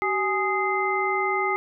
harmonic tone with a mistuned harmonic, 415.3 Hz, G#4, in tune, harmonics 1 / 2 / 3 / 5, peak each -27 / -27 / -27 / -27 dBFS, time 0.02-1.56 s, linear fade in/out 0 ms, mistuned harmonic 1, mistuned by -140 cents, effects none

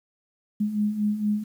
sine beating tone pair, 206.3 / 210.6 Hz, G#3 / G#3, -11 / +24 cents, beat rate 4.3 Hz, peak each -29 / -23 dBFS, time 0.6-1.44 s, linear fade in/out 10 ms, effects 9-bit

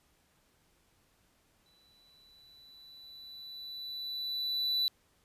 triangle tone with exponential growth, 3972 Hz, B7, 9 cents sharp, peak -25 dBFS, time 1.66-4.88 s, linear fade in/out 0 ms, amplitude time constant 700 ms, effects pink hiss -70 dBFS RMS until 5.24 s + resampled to 32000 Hz

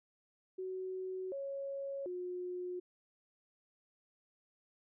sine tone with pitch steps, 373.8 / 552 / 360 Hz, F#4 / C#5 / F#4, +18 / -7 / -47 cents, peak -38 dBFS, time 0.58-2.8 s, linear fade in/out 10 ms, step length 740 ms, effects none

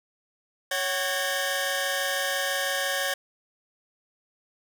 sawtooth tone cluster, 555 / 752 / 1639 / 1821 / 3042 Hz, C#5 / F#5 / G#6 / A#6 / F#7, +2 / +28 / -23 / -41 / +47 cents, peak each -27 / -31 / -27 / -28 / -32 dBFS, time 0.71-3.14 s, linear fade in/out 5 ms, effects none

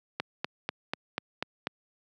click train, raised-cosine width 0.3 ms, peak -13 dBFS, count 7, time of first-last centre 0.2-1.671 s, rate 4.08 Hz, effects high-pass 150 Hz 12 dB/octave

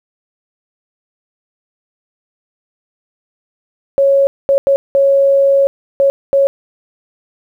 sine tone bursts at uneven times, 552 Hz, C#5, 7 cents flat, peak -7 dBFS, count 6, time 3.98-4.27 / 4.49-4.58 / 4.67-4.76 / 4.95-5.67 / 6-6.1 / 6.33-6.47 s, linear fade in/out 0 ms, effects 8-bit

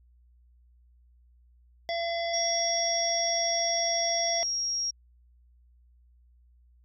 harmonic tone, 678 Hz, E5, 49 cents sharp, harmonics 1 / 3 / 5 / 7 / 8, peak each -29 / -36 / -38 / -42 / -42 dBFS, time 1.89-4.43 s, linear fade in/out 0 ms
sine tone, 5600 Hz, F8, 4 cents sharp, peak -27 dBFS, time 2.33-4.91 s, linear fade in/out 10 ms
effects added 60 Hz sine -57 dBFS peak until 6.84 s

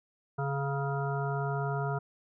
harmonic tone with a mistuned harmonic, 139.6 Hz, C#3, 13 cents sharp, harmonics 1 / 3 / 5 / 7 / 9 / 10, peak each -31 / -37 / -37 / -40 / -42 / -41 dBFS, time 0.38-1.99 s, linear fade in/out 10 ms, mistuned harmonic 7, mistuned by -29 cents, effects none

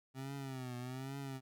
25% pulse tone with vibrato, 130.81 Hz, C3, in tune, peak -38 dBFS, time 0.14-1.41 s, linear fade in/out 50 ms, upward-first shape triangle, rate 1.2 Hz, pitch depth 120 cents each way, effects none

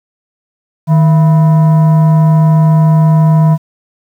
sine tone with frequency modulation, 156.5 Hz, D#3, 10 cents sharp, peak -3 dBFS, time 0.87-3.58 s, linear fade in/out 50 ms, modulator 828 Hz, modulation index 0.31, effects tanh soft clip ceiling -1 dBFS + 7-bit

